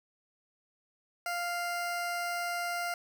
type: tone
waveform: 20% pulse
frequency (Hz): 698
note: F5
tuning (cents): -1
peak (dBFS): -27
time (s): 1.26-2.94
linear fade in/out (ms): 2
effects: none